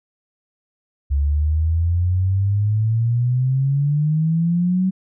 sine exponential sweep, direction up, 69.2 to 190 Hz, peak -15 dBFS, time 1.1-4.91 s, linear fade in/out 20 ms, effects none

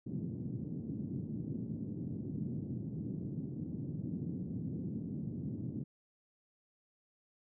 pink band-pass noise, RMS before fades -40 dBFS, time 0.06-5.84 s, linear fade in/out 10 ms, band 120 to 280 Hz, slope 24 dB/octave, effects none

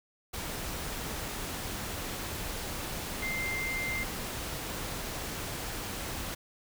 sine tone in noise, 2093 Hz, C7, in tune, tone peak -32 dBFS, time 3.22-4.04 s, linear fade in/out 10 ms, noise pink, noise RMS -37 dBFS, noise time 0.33-6.35 s, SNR +2 dB, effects none

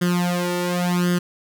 sawtooth tone with flanger, 177 Hz, F3, 23 cents sharp, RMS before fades -21 dBFS, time 0.01-1.19 s, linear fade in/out 10 ms, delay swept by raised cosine 0.61 to 2.21 ms, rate 0.91 Hz, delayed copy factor +1, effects none

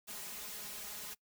white noise with comb filter, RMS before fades -45 dBFS, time 0.07-1.15 s, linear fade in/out 20 ms, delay 4.8 ms, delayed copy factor +1, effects noise-tail reverb RT60 0.1 s tail -22 dB re dry

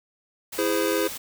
white noise, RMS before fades -35 dBFS, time 0.52-1.18 s, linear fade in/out 10 ms
square chord, E augmented, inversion none, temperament just, 329.6 / 412 / 515 Hz, E4 / G#4 / B#4, 0 / -14 / -28 cents, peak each -27 dBFS, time 0.58-1.08 s, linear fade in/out 10 ms
effects none

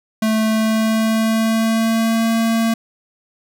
square tone with pitch glide, 219.1 to 226.7 Hz, A3 to A#3, -7 to -48 cents, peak -15 dBFS, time 0.22-2.74 s, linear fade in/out 5 ms, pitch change +59 cents, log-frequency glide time 0.45-2.3 s, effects none

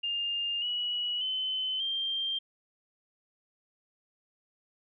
sine tone with pitch steps, 2811 / 2927 / 3048 / 3174 Hz, F7 / F#7 / G7 / G7, +11 / -19 / -49 / +21 cents, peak -29 dBFS, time 0.03-2.39 s, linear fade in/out 10 ms, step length 590 ms, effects none

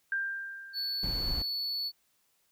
sine tone with exponential decay, 1588 Hz, G6, 22 cents sharp, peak -27 dBFS, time 0.12-1.46 s, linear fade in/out 2 ms, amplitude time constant 290 ms
triangle tone, 4435 Hz, C#8, in tune, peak -30 dBFS, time 0.73-1.92 s, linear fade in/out 50 ms
brown noise, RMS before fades -35 dBFS, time 1.03-1.42 s, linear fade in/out 2 ms
effects white hiss -72 dBFS RMS until 2.51 s

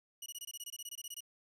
15% pulse tone bursts, 2915 Hz, F#7, 26 cents flat, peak -35 dBFS, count 16, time 0.22-1.206 s, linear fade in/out 5 ms, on 41 ms, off 22 ms, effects none

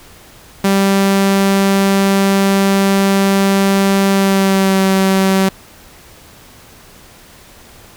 sawtooth tone with pitch glide, 195.9 to 191.76 Hz, G3 to G3, -1 to -38 cents, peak -6 dBFS, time 0.64-5.49 s, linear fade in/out 5 ms, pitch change -37 cents, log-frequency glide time 4.1-4.8 s, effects pink hiss -41 dBFS RMS until 7.96 s

